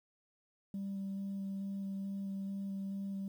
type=tone with vibrato; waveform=sine; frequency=196 Hz; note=G3; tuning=in tune; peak=-35 dBFS; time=0.74-3.28 s; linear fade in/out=2 ms; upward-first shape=square; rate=2.3 Hz; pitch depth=8 cents each way; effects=tanh soft clip ceiling -35 dBFS + 11-bit